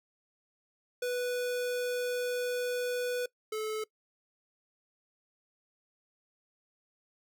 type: tone pair in turn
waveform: square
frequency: 493.1 / 433.3 Hz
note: B4 / A4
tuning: -3 / -27 cents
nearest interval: major second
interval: 224 cents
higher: first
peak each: -31 / -33 dBFS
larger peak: first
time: 1.02-3.26 / 3.52-3.84 s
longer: first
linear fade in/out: 5 ms
effects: noise-tail reverb RT60 0.1 s tail -22 dB re dry